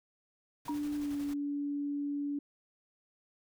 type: noise with tremolo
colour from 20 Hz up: pink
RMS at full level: -50 dBFS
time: 0.65-1.34 s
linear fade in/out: 5 ms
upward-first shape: square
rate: 11 Hz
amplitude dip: 40%
type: tone with exponential decay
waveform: sine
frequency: 950 Hz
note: A#5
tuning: 33 cents sharp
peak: -33 dBFS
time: 0.68-0.82 s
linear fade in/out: 2 ms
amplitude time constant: 30 ms
type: tone with pitch glide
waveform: sine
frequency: 293.7 to 287 Hz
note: D4 to D4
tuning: 0 to -40 cents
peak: -32 dBFS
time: 0.69-2.39 s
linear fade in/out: 5 ms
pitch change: -40 cents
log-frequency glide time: 0.97-1.12 s
effects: none